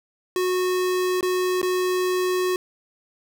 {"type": "tone with dropouts", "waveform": "square", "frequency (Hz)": 366.2, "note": "F#4", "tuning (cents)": -18, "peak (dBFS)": -21, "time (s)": [0.36, 2.56], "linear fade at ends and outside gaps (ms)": 1, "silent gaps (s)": [[1.209, 1.228], [1.616, 1.629]], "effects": []}